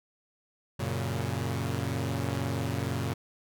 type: chord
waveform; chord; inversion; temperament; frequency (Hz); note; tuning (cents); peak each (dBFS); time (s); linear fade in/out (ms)
sawtooth; F# major; none; equal; 92.5 / 116.54 / 138.59; F#2 / A#2 / C#3; 0 / 0 / 0; -30 / -29 / -30; 0.79-3.14; 10
effects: none